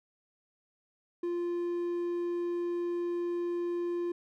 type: tone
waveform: triangle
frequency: 347.8 Hz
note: F4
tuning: 7 cents flat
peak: -28 dBFS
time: 1.23-4.12 s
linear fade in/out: 5 ms
effects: none